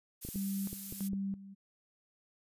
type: noise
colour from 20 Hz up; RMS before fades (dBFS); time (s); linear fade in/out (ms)
violet; -41; 0.21-1.09; 20
type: clicks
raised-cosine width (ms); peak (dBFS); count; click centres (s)
3; -30; 6; 0.25 / 0.288 / 0.358 / 0.73 / 0.925 / 1.133
type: tone with tremolo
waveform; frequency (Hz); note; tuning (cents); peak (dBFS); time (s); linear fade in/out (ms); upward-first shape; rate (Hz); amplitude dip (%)
sine; 196; G3; 0; -33; 0.34-1.55; 20; square; 1.5; 80
effects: resampled to 32000 Hz